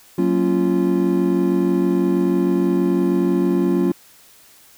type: chord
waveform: triangle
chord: Gb major seventh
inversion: none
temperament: just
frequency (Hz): 185 / 231.2 / 277.5 / 346.9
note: Gb3 / Bb3 / Db4 / F4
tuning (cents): 0 / -14 / +2 / -12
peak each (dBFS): -18 / -23 / -19 / -17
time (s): 0.18-3.92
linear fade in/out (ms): 5
effects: white hiss -49 dBFS RMS until 4.77 s